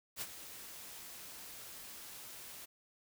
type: noise with ADSR envelope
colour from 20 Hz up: white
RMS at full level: -39 dBFS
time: 0.16-2.66 s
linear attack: 52 ms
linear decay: 44 ms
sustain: -11 dB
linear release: 16 ms
effects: none